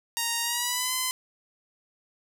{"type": "tone with pitch glide", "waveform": "5% pulse", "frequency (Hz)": [932.3, 1022.6], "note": ["A#5", "C6"], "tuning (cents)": [0, -40], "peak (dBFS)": -14, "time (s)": [0.17, 1.11], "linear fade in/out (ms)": 0, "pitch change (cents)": 160, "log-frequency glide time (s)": [0.42, 0.93], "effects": []}